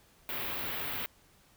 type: band-stop noise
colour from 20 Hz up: white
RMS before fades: -36 dBFS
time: 0.29-1.06 s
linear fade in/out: 0 ms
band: 3400 to 15000 Hz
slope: 24 dB/octave
effects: pink hiss -63 dBFS RMS until 1.56 s